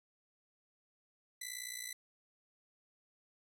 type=ring-modulated tone; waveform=10% pulse; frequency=1999 Hz; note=B6; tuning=20 cents sharp; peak=-30 dBFS; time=1.41-1.93 s; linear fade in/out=5 ms; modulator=29.6 Hz; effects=none